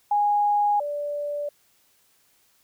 sine tone pair in turn, 825 / 583.4 Hz, G#5 / D5, -12 / -12 cents, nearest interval tritone, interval 600 cents, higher first, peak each -18 / -26 dBFS, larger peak first, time 0.11-0.8 / 0.8-1.49 s, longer neither, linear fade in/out 5 ms, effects white hiss -63 dBFS RMS until 2.63 s

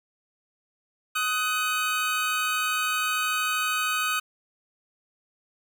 25% pulse tone pair together, 1256 / 1496.6 Hz, D#6 / F#6, +16 / +19 cents, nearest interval minor third, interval 303 cents, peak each -22 / -25 dBFS, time 1.15-4.2 s, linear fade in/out 10 ms, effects none

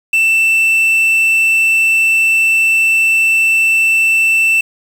triangle tone with quantisation, 2665 Hz, E7, 18 cents sharp, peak -7 dBFS, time 0.13-4.61 s, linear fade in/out 5 ms, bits 5, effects none

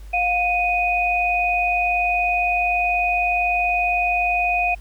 sine tone pair together, 710.3 / 2489 Hz, F5 / D#7, +29 / 0 cents, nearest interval octave + minor seventh, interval 2171 cents, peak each -20 dBFS, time 0.13-4.75 s, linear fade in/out 10 ms, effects added 50 Hz sine -35 dBFS peak until 4.8 s + pink hiss -53 dBFS RMS until 4.8 s

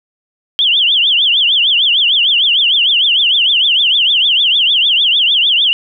sine tone with vibrato, 3136 Hz, G7, in tune, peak -8 dBFS, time 0.59-5.73 s, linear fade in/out 0 ms, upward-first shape triangle, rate 6.6 Hz, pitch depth 250 cents each way, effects none

